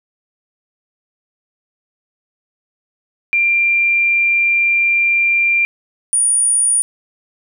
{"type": "tone pair in turn", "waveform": "sine", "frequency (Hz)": [2378, 9512], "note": ["D7", "D9"], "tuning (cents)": [21, 21], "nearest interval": "2 octaves", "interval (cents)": 2400, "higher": "second", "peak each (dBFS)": -11, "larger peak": "neither", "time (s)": [[3.33, 5.65], [6.13, 6.82]], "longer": "first", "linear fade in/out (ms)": 0, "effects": []}